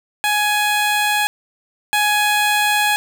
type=tone pair in turn; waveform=15% pulse; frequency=836 / 836 Hz; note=G#5 / G#5; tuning=+11 / +11 cents; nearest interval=unison; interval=0 cents; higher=neither; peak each=-9 / -8 dBFS; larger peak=second; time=0.24-1.27 / 1.93-2.96 s; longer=neither; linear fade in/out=0 ms; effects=none